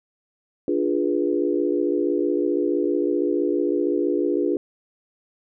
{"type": "chord", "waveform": "sine", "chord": "D diminished seventh", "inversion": "none", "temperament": "equal with one note detuned", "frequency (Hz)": [293.7, 349.2, 415.3, 489.3], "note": ["D4", "F4", "Ab4", "Cb5"], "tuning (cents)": [0, 0, 0, -16], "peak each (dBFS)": [-24, -23, -25, -28], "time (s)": [0.68, 4.57], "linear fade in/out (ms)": 2, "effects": []}